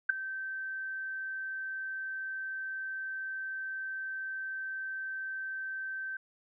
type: tone with ADSR envelope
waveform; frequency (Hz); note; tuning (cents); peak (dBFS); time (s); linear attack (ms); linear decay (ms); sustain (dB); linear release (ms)
sine; 1551; G6; -19; -18; 0.09-6.17; 9; 6; -17; 5
effects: none